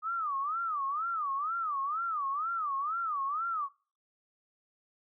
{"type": "tone with vibrato", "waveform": "sine", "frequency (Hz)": 1223, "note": "D#6", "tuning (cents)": -30, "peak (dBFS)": -30, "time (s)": [0.02, 3.69], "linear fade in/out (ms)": 50, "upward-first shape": "sine", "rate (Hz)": 2.1, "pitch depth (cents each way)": 210, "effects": ["noise-tail reverb RT60 0.4 s tail -24 dB re dry"]}